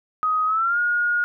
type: tone with pitch glide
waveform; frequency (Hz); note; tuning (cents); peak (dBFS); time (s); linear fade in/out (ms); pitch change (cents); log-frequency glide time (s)
sine; 1256 to 1434.5; D#6 to F6; +16 to +46; -18; 0.23-1.24; 0; +230; 0.46-0.79
effects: none